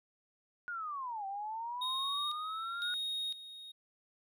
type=linear two-way sweep; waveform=sine; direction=down then up; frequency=1460 to 770 to 1460 Hz; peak=-37 dBFS; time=0.68-2.94 s; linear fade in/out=0 ms; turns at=1.26 s
type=tone with tremolo; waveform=triangle; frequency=3734 Hz; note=A#7; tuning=2 cents sharp; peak=-33 dBFS; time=1.81-3.72 s; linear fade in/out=10 ms; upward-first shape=square; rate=0.99 Hz; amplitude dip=75%
effects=none